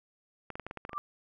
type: clicks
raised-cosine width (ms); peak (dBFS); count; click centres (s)
0.5; -24; 9; 0.503 / 0.555 / 0.597 / 0.666 / 0.711 / 0.773 / 0.851 / 0.894 / 0.932
type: tone with exponential growth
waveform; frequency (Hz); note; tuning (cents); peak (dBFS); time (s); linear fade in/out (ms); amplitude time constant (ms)
sine; 1179; D6; +6; -27; 0.89-0.98; 0; 19
effects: none